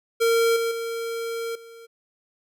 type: tone with level steps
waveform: square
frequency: 460 Hz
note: A#4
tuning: 23 cents flat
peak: -18 / -23 / -28 / -43 dBFS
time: 0.2-1.87 s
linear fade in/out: 20 ms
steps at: 0.56 / 0.71 / 1.55 s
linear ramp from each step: 5 ms
effects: none